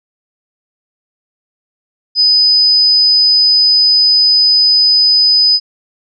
sine tone, 5000 Hz, D#8, 8 cents sharp, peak -6 dBFS, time 2.15-5.6 s, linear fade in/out 50 ms, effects none

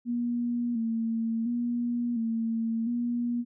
sine tone with vibrato, 233.1 Hz, A#3, in tune, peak -26 dBFS, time 0.05-3.45 s, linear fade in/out 50 ms, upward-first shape square, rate 0.71 Hz, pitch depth 47 cents each way, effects none

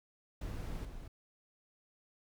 brown noise with level steps, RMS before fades -40 / -47 dBFS, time 0.41-1.08 s, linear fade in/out 5 ms, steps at 0.85 s, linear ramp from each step 2 ms, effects none

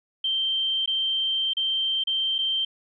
sine tone with dropouts, 3136 Hz, G7, in tune, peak -22 dBFS, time 0.24-2.65 s, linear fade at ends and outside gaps 5 ms, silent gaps 0.86-0.875 / 1.535-1.568 / 2.038-2.071 / 2.383-2.387 s, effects none

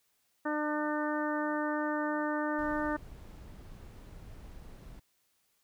harmonic tone, 300.5 Hz, D4, 40 cents sharp, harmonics 1 / 2 / 3 / 4 / 5 / 6, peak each -33 / -36 / -38 / -39 / -40 / -41 dBFS, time 0.45-2.97 s, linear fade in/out 10 ms
brown noise, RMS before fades -48 dBFS, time 2.58-5 s, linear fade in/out 10 ms
effects white hiss -74 dBFS RMS until 5.63 s

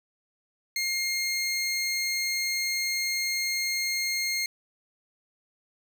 20% pulse tone, 2130 Hz, C7, 30 cents sharp, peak -21 dBFS, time 0.76-4.46 s, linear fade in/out 2 ms, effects none

